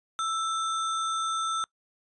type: tone with sample-and-hold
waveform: sine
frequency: 1326 Hz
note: E6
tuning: 10 cents sharp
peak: -26 dBFS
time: 0.19-1.64 s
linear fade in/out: 0 ms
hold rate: 4900 Hz
effects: noise-tail reverb RT60 0.1 s tail -24 dB re dry + resampled to 22050 Hz

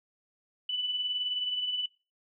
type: beating tone pair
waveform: sine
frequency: 2964 / 2983 Hz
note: F#7 / F#7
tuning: +2 / +13 cents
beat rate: 19 Hz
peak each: -39 / -30 dBFS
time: 0.69-1.86 s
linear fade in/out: 5 ms
effects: noise-tail reverb RT60 0.3 s tail -21 dB re dry

